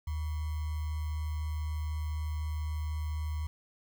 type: tone with sample-and-hold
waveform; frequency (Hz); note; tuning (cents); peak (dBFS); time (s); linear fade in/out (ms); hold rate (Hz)
sine; 77; D#2; -17; -31; 0.07-3.47; 5; 1050
effects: none